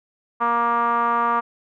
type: tone with low-pass filter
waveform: 5% pulse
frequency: 235.3 Hz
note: A#3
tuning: 16 cents sharp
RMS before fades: -20 dBFS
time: 0.4-1.41 s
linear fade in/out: 20 ms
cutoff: 1100 Hz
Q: 6.2
effects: none